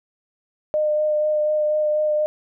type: tone with vibrato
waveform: sine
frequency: 607 Hz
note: D#5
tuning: 43 cents flat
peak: -17 dBFS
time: 0.74-2.26 s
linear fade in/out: 0 ms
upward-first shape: sine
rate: 4.1 Hz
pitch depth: 13 cents each way
effects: none